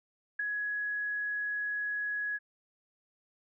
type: tone with ADSR envelope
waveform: sine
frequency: 1676 Hz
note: G#6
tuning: 15 cents sharp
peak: -26 dBFS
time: 0.39-2.39 s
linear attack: 8 ms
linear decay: 5 ms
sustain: -5 dB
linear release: 34 ms
effects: none